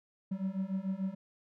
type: beating tone pair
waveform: triangle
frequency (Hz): 187.5 / 194.3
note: F#3 / G3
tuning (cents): +23 / -15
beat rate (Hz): 6.8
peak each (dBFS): -34 / -33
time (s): 0.31-1.15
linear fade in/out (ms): 10
effects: none